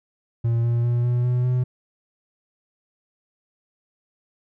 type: tone with pitch steps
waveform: triangle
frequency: 116.54 / 118.3 / 120.09 / 121.91 / 123.76 / 125.63 Hz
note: A#2 / A#2 / B2 / B2 / B2 / B2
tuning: 0 / +26 / -48 / -22 / +4 / +30 cents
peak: -16 dBFS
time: 0.44-1.64 s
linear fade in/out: 10 ms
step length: 200 ms
effects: none